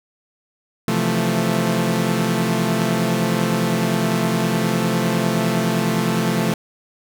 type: chord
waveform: sawtooth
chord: F major seventh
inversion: second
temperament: equal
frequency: 130.81 / 164.81 / 174.61 / 220 Hz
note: C3 / E3 / F3 / A3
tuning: 0 / 0 / 0 / 0 cents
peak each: -21 / -22 / -18 / -17 dBFS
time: 0.88-6.54 s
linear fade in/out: 2 ms
effects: none